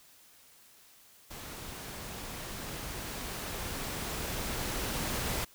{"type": "noise with level ramp", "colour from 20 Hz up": "pink", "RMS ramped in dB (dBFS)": [-44, -33], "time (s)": [1.3, 5.45], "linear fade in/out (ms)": 10, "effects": ["white hiss -59 dBFS RMS until 5.54 s"]}